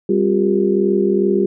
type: harmonic tone with a mistuned harmonic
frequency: 66.3 Hz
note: C2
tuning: 23 cents sharp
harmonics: 3 / 4 / 5 / 6 / 7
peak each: -18 / -27 / -17 / -17 / -29 dBFS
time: 0.09-1.46 s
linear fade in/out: 5 ms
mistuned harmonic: 5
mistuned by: +120 cents
effects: none